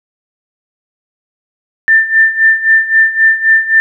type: tone with tremolo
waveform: sine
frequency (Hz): 1786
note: A6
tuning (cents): +25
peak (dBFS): -3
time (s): 1.88-3.8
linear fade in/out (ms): 0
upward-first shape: sine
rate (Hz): 3.8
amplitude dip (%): 80
effects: none